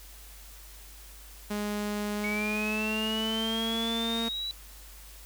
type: tone with pitch glide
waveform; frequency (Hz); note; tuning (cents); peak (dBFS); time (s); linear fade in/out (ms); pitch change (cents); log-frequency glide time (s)
sawtooth; 207.7 to 229.1; G#3 to A#3; 0 to -30; -26; 1.5-4.29; 10; +170; 2.15-3.91
type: linear sweep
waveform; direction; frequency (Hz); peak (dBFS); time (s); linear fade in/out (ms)
sine; up; 2224 to 3951; -31; 2.24-4.51; 0
effects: added 50 Hz sine -48 dBFS peak until 5.25 s + white hiss -51 dBFS RMS until 5.25 s